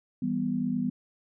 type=chord; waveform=sine; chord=E minor; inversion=none; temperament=just; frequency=164.81 / 197.78 / 247.2 Hz; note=E3 / G3 / B3; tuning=0 / +16 / +2 cents; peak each=-34 / -31 / -28 dBFS; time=0.22-0.9 s; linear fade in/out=5 ms; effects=none